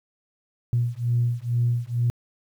sine beating tone pair, 118.7 / 120.9 Hz, A#2 / B2, +32 / -36 cents, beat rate 2.2 Hz, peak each -23 dBFS, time 0.73-2.1 s, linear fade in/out 0 ms, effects tanh soft clip ceiling -13 dBFS + 9-bit

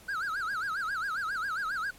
triangle tone with vibrato, 1443 Hz, F#6, 44 cents flat, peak -28 dBFS, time 0.08-1.91 s, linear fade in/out 10 ms, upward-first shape sine, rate 7.4 Hz, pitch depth 230 cents each way, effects pink hiss -54 dBFS RMS until 1.98 s + MP3 64 kbps

